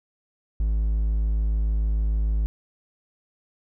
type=tone; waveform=triangle; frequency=53.4 Hz; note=G#1; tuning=49 cents sharp; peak=-18 dBFS; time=0.6-2.46 s; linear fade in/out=0 ms; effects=none